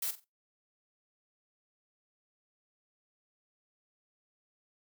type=noise with echo; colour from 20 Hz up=blue; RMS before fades=-34 dBFS; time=0.02-0.11 s; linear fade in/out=5 ms; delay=45 ms; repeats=3; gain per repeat=-12 dB; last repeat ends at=0.245 s; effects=noise-tail reverb RT60 0.2 s tail -18 dB re dry